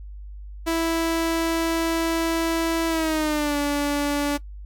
sawtooth tone with pitch glide, 329.6 to 288.6 Hz, E4 to D4, 0 to -30 cents, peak -17 dBFS, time 0.66-4.38 s, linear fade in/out 20 ms, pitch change -230 cents, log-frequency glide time 2.88-3.57 s, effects noise-tail reverb RT60 0.1 s tail -19 dB re dry + added 50 Hz sine -35 dBFS peak until 4.65 s

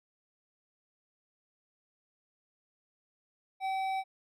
sine tone with hard clipping, 767 Hz, G5, 38 cents flat, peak -32 dBFS, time 3.6-4.04 s, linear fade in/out 50 ms, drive 9 dB, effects none

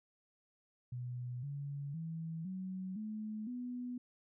sine tone with pitch steps, 123.47 / 141.83 / 162.92 / 187.15 / 215 / 246.9 Hz, B2 / C#3 / E3 / F#3 / A3 / B3, 0 / +40 / -20 / +20 / -40 / 0 cents, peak -39 dBFS, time 0.92-3.98 s, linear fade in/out 5 ms, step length 510 ms, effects none

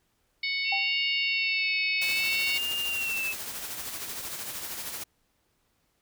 harmonic tone, 740 Hz, F#5, in tune, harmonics 3 / 4 / 5 / 6 / 7, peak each -29 / -39 / -36 / -34 / -41 dBFS, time 0.43-2.58 s, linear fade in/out 5 ms
sine tone with vibrato, 2687 Hz, E7, 33 cents sharp, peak -28 dBFS, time 0.64-3.35 s, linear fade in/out 50 ms, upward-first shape sine, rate 0.6 Hz, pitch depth 80 cents each way
sine tone with exponential decay, 784 Hz, G5, in tune, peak -27 dBFS, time 0.72-0.97 s, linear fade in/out 5 ms, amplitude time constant 54 ms
white noise with tremolo, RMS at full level -35 dBFS, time 2.01-5.04 s, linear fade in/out 10 ms, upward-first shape sine, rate 13 Hz, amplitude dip 40%
effects pink hiss -72 dBFS RMS until 6.01 s

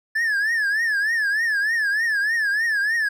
triangle tone with vibrato, 1729 Hz, A6, 31 cents flat, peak -17 dBFS, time 0.15-3.09 s, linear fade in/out 10 ms, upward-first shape triangle, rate 3.3 Hz, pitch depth 160 cents each way, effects none

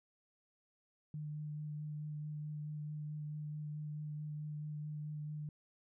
sine tone with vibrato, 150.6 Hz, D3, 44 cents sharp, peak -40 dBFS, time 1.14-5.49 s, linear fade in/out 2 ms, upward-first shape sine, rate 4.6 Hz, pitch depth 12 cents each way, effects none

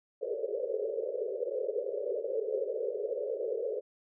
pink band-pass noise, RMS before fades -34 dBFS, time 0.21-3.81 s, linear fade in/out 20 ms, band 400 to 570 Hz, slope 96 dB/octave, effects none

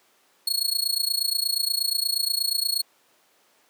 sawtooth tone with amplitude modulation, 4335 Hz, C#8, 39 cents flat, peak -16 dBFS, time 0.47-2.82 s, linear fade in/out 5 ms, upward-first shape sine, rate 28.4 Hz, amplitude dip 90%, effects pink hiss -61 dBFS RMS until 3.69 s + high-pass 400 Hz 12 dB/octave

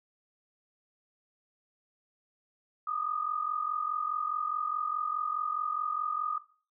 sine tone pair together, 1199.7 / 1244.5 Hz, D6 / D#6, +37 / 0 cents, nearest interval minor second, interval 63 cents, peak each -35 / -32 dBFS, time 2.87-6.38 s, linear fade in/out 5 ms, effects noise-tail reverb RT60 0.4 s tail -17 dB re dry

